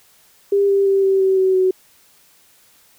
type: tone with pitch steps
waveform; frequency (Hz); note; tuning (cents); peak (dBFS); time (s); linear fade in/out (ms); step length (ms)
sine; 400 / 395.4 / 390.9 / 386.4 / 381.9 / 377.5 / 373.2; G4 / G4 / G4 / G4 / G4 / F#4 / F#4; +35 / +15 / -5 / -25 / -45 / +35 / +15; -12; 0.52-1.71; 5; 170
effects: white hiss -53 dBFS RMS until 2.98 s